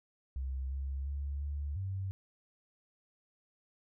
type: tone with pitch steps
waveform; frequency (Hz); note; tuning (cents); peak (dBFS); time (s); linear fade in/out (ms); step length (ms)
sine; 65.9 / 68 / 70.5 / 72.1 / 95.9; C2 / C#2 / C#2 / D2 / G2; +13 / -33 / +30 / -31 / -37; -34; 0.36-2.11; 0; 350
effects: none